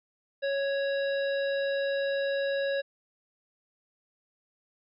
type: harmonic tone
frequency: 554 Hz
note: C#5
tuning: 1 cent flat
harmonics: 1 / 3 / 5 / 7 / 9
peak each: -27 / -35 / -45 / -41 / -52 dBFS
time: 0.42-2.82 s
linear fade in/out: 20 ms
effects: none